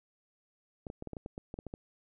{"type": "clicks", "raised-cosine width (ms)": 2, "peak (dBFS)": -27, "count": 12, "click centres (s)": [0.868, 0.901, 1.024, 1.073, 1.133, 1.168, 1.261, 1.379, 1.541, 1.589, 1.667, 1.739], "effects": []}